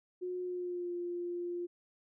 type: tone with pitch glide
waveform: sine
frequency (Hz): 362.2 to 350.1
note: F#4 to F4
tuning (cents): -37 to +4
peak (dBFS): -35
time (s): 0.21-1.67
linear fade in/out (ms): 20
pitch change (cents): -59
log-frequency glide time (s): 0.42-0.93
effects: none